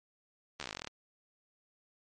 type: slowing click train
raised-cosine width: 0.2 ms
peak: -21 dBFS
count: 15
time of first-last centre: 0.6-0.873 s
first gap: 13 ms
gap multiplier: 1.06
effects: MP3 48 kbps